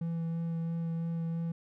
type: tone with vibrato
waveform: triangle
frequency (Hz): 166.1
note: E3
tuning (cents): +13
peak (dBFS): -29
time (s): 0.01-1.52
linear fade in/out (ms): 5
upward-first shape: sine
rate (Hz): 3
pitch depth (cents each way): 11
effects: none